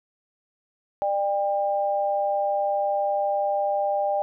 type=tone pair together; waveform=sine; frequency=598 / 798.2 Hz; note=D5 / G5; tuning=+31 / +31 cents; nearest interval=perfect fourth; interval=500 cents; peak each=-24 dBFS; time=1.02-4.22 s; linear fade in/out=0 ms; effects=none